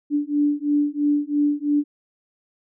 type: beating tone pair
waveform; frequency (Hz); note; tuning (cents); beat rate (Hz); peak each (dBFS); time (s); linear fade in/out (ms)
sine; 290.7 / 293.7; D4 / D4; -18 / 0; 3; -21; 0.1-1.84; 50
effects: none